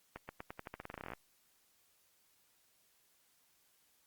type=accelerating click train; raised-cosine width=0.5 ms; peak=-28 dBFS; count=19; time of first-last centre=0.16-1.135 s; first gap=130 ms; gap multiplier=0.88; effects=white hiss -72 dBFS RMS until 4.06 s + Opus 48 kbps